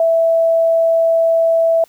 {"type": "tone", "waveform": "sine", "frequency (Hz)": 659.3, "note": "E5", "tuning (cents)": 0, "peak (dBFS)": -10, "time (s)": [0, 1.84], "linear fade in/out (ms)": 2, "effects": ["white hiss -52 dBFS RMS until 1.88 s"]}